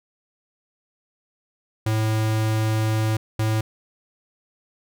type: tone bursts at uneven times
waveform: square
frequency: 109.5 Hz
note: A2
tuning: 8 cents flat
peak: -20 dBFS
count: 2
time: 1.86-3.17 / 3.39-3.61 s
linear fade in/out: 5 ms
effects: none

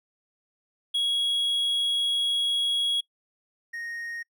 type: tone pair in turn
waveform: triangle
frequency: 3322 / 1862.3 Hz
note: G#7 / A#6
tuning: 0 / -2 cents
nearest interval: minor seventh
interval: 1002 cents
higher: first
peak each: -21 / -31 dBFS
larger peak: first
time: 0.94-3.01 / 3.73-4.23 s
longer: first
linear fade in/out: 10 ms
effects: noise-tail reverb RT60 0.1 s tail -24 dB re dry

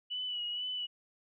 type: tone with vibrato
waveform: sine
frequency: 2949 Hz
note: F#7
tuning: 6 cents flat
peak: -34 dBFS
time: 0.1-0.87 s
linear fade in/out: 20 ms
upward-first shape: sine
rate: 2.1 Hz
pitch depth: 35 cents each way
effects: none

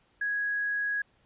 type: tone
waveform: sine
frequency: 1661.2 Hz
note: G#6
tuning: in tune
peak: -27 dBFS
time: 0.21-1.02 s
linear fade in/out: 5 ms
effects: pink hiss -67 dBFS RMS until 1.25 s + resampled to 8000 Hz

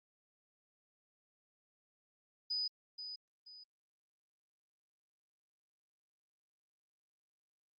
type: tone with echo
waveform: sine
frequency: 4978 Hz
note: D#8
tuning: in tune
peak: -34 dBFS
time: 2.5-2.68 s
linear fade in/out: 10 ms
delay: 480 ms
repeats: 2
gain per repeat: -9 dB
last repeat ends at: 3.64 s
effects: Opus 48 kbps

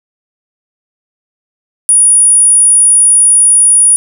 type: tone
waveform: sine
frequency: 9690 Hz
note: D#9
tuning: 47 cents flat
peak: -3 dBFS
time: 1.89-3.96 s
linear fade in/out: 0 ms
effects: none

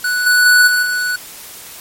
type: tone with level steps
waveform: square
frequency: 1480 Hz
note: F#6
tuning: in tune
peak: -15 / -9 / -7 / -12 / -16 dBFS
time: 0.04-1.16 s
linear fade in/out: 5 ms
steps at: 0.26 / 0.45 / 0.67 / 0.82 s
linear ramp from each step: 10 ms
effects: white hiss -34 dBFS RMS until 1.8 s + MP3 64 kbps

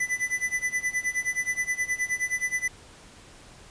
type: tone with tremolo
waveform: square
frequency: 1998 Hz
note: B6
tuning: 20 cents sharp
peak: -23 dBFS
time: 0-2.68 s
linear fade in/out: 5 ms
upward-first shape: sine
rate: 9.5 Hz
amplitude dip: 90%
effects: pink hiss -50 dBFS RMS until 3.7 s + resampled to 22050 Hz

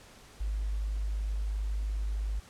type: tone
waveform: sine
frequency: 51.5 Hz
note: G#1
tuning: 14 cents flat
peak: -29 dBFS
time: 0.4-2.4 s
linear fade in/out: 10 ms
effects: pink hiss -54 dBFS RMS until 2.49 s + low-pass 10000 Hz 12 dB/octave

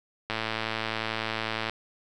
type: click train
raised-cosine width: 0.3 ms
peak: -13 dBFS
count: 156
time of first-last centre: 0.3-1.696 s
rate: 111 Hz
effects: none

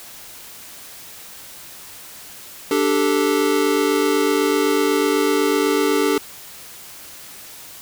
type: chord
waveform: square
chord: D suspended fourth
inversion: none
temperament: equal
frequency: 293.7 / 392 / 440 Hz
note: D4 / G4 / A4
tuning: 0 / 0 / 0 cents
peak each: -21 dBFS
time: 2.71-6.18 s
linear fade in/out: 2 ms
effects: white hiss -39 dBFS RMS until 7.81 s

